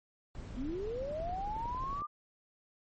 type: noise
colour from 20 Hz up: brown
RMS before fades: -43 dBFS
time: 0.35-2.01 s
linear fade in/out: 0 ms
type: linear sweep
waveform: sine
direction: up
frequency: 231.5 to 1210 Hz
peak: -35 dBFS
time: 0.56-2.07 s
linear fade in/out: 20 ms
type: click train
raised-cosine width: 2 ms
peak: -34 dBFS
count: 12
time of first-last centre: 1.02-2.02 s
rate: 11 Hz
effects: MP3 32 kbps